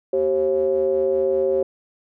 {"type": "ring-modulated tone", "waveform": "triangle", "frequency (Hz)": 76.4, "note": "D#2", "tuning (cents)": -31, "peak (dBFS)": -12, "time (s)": [0.13, 1.63], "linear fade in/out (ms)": 5, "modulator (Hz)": 461, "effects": []}